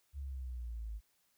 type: exponential sweep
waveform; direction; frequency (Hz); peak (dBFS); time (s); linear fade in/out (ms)
sine; down; 71.3 to 51.91; -39; 0.13-1.01; 50
effects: white hiss -75 dBFS RMS until 1.37 s